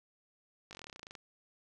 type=slowing click train; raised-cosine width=0.2 ms; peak=-30 dBFS; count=16; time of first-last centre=0.71-1.152 s; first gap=19 ms; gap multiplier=1.06; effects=none